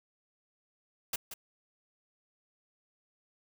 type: noise with echo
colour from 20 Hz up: white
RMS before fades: -33 dBFS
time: 1.13-1.16 s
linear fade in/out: 5 ms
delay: 180 ms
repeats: 1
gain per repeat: -10 dB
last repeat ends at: 1.34 s
effects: none